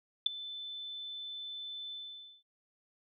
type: tone with ADSR envelope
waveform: sine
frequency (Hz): 3520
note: A7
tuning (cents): 0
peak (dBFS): -20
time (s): 0.26-2.43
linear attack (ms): 5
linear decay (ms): 8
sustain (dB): -20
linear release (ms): 510
effects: none